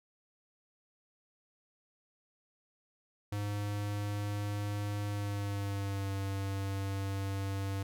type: tone with pitch glide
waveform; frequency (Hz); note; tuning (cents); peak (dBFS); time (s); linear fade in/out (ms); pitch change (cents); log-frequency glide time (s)
square; 102.8 to 97.87; G#2 to G2; -17 to -2; -34; 3.32-7.83; 5; -85; 5.07-6.12
effects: none